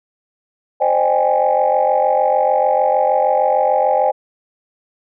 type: chord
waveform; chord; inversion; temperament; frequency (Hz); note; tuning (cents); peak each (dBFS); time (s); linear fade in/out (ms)
sine; Ab major seventh; first; equal with one note detuned; 523.3 / 609.1 / 784 / 830.6; C5 / Eb5 / G5 / Ab5; 0 / -37 / 0 / 0; -17; 0.8-4.12; 20
effects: tanh soft clip ceiling -4 dBFS